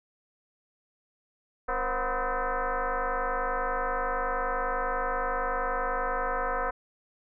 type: tone with frequency modulation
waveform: sine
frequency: 277.2 Hz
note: C#4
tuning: in tune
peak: -26 dBFS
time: 1.68-6.71 s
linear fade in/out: 10 ms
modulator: 252 Hz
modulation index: 5.3
effects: none